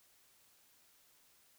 silence, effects white hiss -68 dBFS RMS until 1.58 s

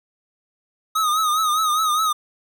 square tone with vibrato, 1253 Hz, D#6, 12 cents sharp, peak -18 dBFS, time 0.95-2.13 s, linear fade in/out 10 ms, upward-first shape triangle, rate 4.9 Hz, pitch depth 85 cents each way, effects 10-bit

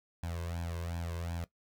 sawtooth tone with flanger, 84.9 Hz, F2, 48 cents flat, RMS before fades -38 dBFS, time 0.23-1.44 s, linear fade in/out 0 ms, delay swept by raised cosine 1.2 to 1.95 ms, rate 2.7 Hz, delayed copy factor +0.85, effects noise-tail reverb RT60 0.1 s tail -17 dB re dry

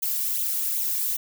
violet noise with flanger, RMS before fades -26 dBFS, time 0.02-1.17 s, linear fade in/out 10 ms, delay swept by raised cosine 0.29 to 1.79 ms, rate 2.6 Hz, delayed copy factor +0.65, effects none

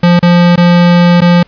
square tone with dropouts, 174.61 Hz, F3, in tune, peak -4 dBFS, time 0.03-1.43 s, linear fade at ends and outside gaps 5 ms, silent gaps 0.193-0.227 / 0.559-0.576 / 1.207-1.217 s, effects pink hiss -45 dBFS RMS until 1.47 s + resampled to 11025 Hz

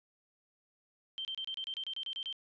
sine tone bursts, 3133 Hz, G7, 2 cents flat, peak -36 dBFS, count 12, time 1.18-2.327 s, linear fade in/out 0 ms, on 69 ms, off 29 ms, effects resampled to 16000 Hz + 13-bit

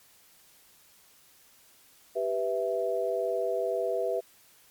sine chord, E minor, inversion first, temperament equal, 392 / 493.9 / 659.3 Hz, G4 / B4 / E5, 0 / 0 / 0 cents, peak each -32 / -30 / -30 dBFS, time 2.15-4.21 s, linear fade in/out 20 ms, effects white hiss -59 dBFS RMS until 4.7 s + MP3 96 kbps

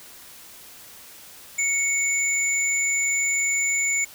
sine tone pair together, 2217 / 7061 Hz, C#7 / A8, 0 / +5 cents, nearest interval octave + minor sixth, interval 2005 cents, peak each -23 dBFS, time 1.58-4.05 s, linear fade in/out 10 ms, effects white hiss -45 dBFS RMS until 4.14 s

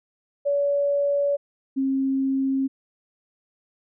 sine tone pair in turn, 569 / 268.5 Hz, C#5 / C4, +45 / +45 cents, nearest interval octave + minor second, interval 1300 cents, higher first, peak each -19 / -20 dBFS, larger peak first, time 0.45-1.37 / 1.76-2.68 s, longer neither, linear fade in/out 20 ms, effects none

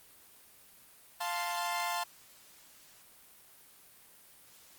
sawtooth chord, F major, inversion none, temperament equal, 698.5 / 880 / 1046.5 Hz, F5 / A5 / C6, 0 / 0 / 0 cents, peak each -33 dBFS, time 1.2-2.04 s, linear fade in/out 10 ms, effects white hiss -58 dBFS RMS until 4.78 s + Opus 32 kbps

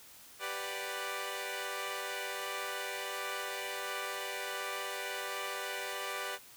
10% pulse chord, G major seventh, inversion none, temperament equal, 392 / 493.9 / 587.3 / 740 Hz, G4 / B4 / D5 / F#5, 0 / 0 / 0 / 0 cents, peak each -34 / -33 / -33 / -39 dBFS, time 0.39-6.39 s, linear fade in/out 50 ms, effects white hiss -55 dBFS RMS until 6.56 s

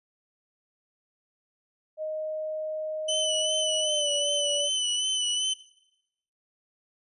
sine tone with pitch glide, 622.3 to 580.6 Hz, D#5 to D5, 0 to -20 cents, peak -29 dBFS, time 1.97-4.7 s, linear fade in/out 50 ms, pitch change -120 cents, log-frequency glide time 3.8-4.1 s
sawtooth tone with vibrato, 3001 Hz, F#7, 24 cents sharp, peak -22 dBFS, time 3.08-5.54 s, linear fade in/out 10 ms, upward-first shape sine, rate 2.6 Hz, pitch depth 37 cents each way
effects noise-tail reverb RT60 0.9 s tail -20 dB re dry + resampled to 24000 Hz

